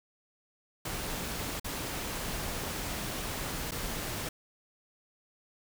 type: noise with dropouts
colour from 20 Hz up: pink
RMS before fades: -36 dBFS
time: 0.85-4.29 s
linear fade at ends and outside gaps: 5 ms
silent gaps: 1.598-1.644 / 3.71-3.718 s
effects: none